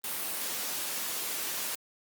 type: noise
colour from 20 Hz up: white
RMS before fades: -34 dBFS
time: 0.04-1.75 s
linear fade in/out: 2 ms
effects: high-pass 200 Hz 12 dB/octave + Opus 32 kbps